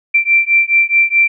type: beating tone pair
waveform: sine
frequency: 2349 / 2353.7 Hz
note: D7 / D7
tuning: 0 / +3 cents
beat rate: 4.7 Hz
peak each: -12 dBFS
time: 0.14-1.28 s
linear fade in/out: 10 ms
effects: none